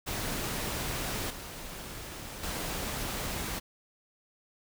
pink noise with level steps, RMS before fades -34 / -42 / -35 dBFS, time 0.06-3.6 s, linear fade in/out 20 ms, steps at 1.3 / 2.43 s, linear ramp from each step 5 ms, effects none

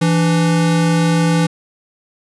square tone pair together, 166.41 / 294.2 Hz, E3 / D4, +17 / +3 cents, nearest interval minor seventh, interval 986 cents, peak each -13 / -21 dBFS, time 0.01-1.47 s, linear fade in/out 10 ms, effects resampled to 24000 Hz

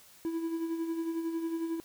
triangle tone with tremolo, 329.6 Hz, E4, in tune, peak -27 dBFS, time 0.25-1.8 s, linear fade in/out 0 ms, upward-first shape sine, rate 11 Hz, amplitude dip 50%, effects white hiss -57 dBFS RMS until 1.84 s

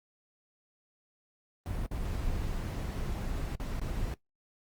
brown noise with dropouts, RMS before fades -34 dBFS, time 1.66-4.14 s, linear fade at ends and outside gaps 1 ms, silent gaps 1.863-1.913 / 3.553-3.599 / 3.797-3.815 s, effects noise-tail reverb RT60 0.1 s tail -17 dB re dry + Opus 32 kbps

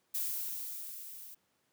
violet noise with level ramp, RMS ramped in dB -34 to -50 dBFS, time 0.14-1.35 s, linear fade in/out 10 ms, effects pink hiss -75 dBFS RMS until 1.72 s + high-pass 150 Hz 12 dB/octave

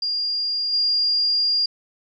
sine tone with level steps, 4813 Hz, D8, 42 cents sharp, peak -21 / -17 dBFS, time 0.02-1.66 s, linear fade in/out 5 ms, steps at 0.72 s, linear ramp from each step 20 ms, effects none

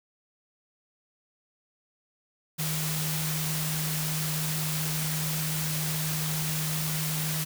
sine tone in noise, 155.56 Hz, D#3, in tune, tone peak -30 dBFS, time 2.58-7.45 s, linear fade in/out 20 ms, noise white, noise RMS -32 dBFS, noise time 2.58-7.45 s, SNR -1 dB, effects none

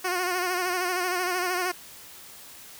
10% pulse tone with vibrato, 361.4 Hz, F#4, 41 cents flat, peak -17 dBFS, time 0.04-1.72 s, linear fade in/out 10 ms, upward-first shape sine, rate 13 Hz, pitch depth 53 cents each way, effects white hiss -46 dBFS RMS until 2.79 s

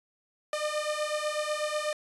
sawtooth beating tone pair, 600 / 608.1 Hz, D5 / D#5, +37 / -40 cents, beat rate 8.1 Hz, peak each -28 dBFS, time 0.53-1.93 s, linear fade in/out 2 ms, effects resampled to 24000 Hz

